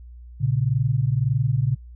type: tone pair together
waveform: sine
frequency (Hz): 116.54 / 138.35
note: A#2 / C#3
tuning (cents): 0 / -3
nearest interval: minor third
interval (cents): 297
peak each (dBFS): -21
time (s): 0.4-1.76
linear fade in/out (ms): 20
effects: added 60 Hz sine -39 dBFS peak until 1.95 s